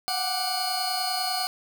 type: tone cluster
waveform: 40% pulse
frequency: 718 / 748 / 1180 / 4323 / 4872 Hz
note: F5 / F#5 / D6 / C#8 / D#8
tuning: +48 / +19 / +8 / -44 / -37 cents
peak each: -34 / -29 / -36 / -29 / -32 dBFS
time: 0.08-1.47 s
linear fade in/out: 0 ms
effects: none